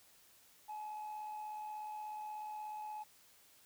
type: tone with amplitude modulation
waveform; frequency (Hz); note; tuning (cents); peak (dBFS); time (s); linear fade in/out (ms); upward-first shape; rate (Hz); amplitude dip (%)
sine; 851; G#5; +42; -38; 0.68-3.04; 20; sine; 76.6; 45
effects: tanh soft clip ceiling -40 dBFS + white hiss -65 dBFS RMS until 3.65 s